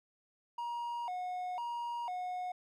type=tone with vibrato; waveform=triangle; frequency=830.6 Hz; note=G#5; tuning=in tune; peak=-34 dBFS; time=0.58-2.52 s; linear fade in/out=5 ms; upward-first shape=square; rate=1 Hz; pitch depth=230 cents each way; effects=none